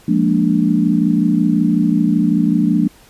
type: chord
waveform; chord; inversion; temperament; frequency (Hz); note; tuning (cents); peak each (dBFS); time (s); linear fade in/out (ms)
sine; Bb dominant seventh; second; equal; 174.61 / 207.7 / 233.1 / 293.7; F3 / Ab3 / Bb3 / D4; 0 / 0 / 0 / 0; -17; 0.08-2.88; 5
effects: pink hiss -47 dBFS RMS until 3.09 s + resampled to 32000 Hz